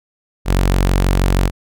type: tone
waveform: sawtooth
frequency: 46.25 Hz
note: F#1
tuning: in tune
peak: -8 dBFS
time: 0.45-1.51 s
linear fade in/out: 50 ms
effects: none